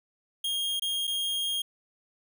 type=tone with dropouts; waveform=45% pulse; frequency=3241 Hz; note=G#7; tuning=43 cents flat; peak=-27 dBFS; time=0.44-1.62 s; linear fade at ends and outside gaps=5 ms; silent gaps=0.797-0.82 / 1.071-1.075 s; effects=none